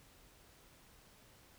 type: silence
effects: pink hiss -63 dBFS RMS until 1.58 s